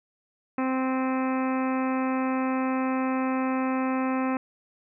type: harmonic tone with a mistuned harmonic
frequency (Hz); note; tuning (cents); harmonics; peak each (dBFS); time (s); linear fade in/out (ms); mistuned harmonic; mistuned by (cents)
260.8; C4; -5; 1 / 2 / 3 / 4 / 5 / 6 / 7 / 8 / 9 / 10; -25 / -33 / -34 / -34 / -37 / -44 / -42 / -44 / -45 / -43; 0.58-4.37; 2; 10; -23
effects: none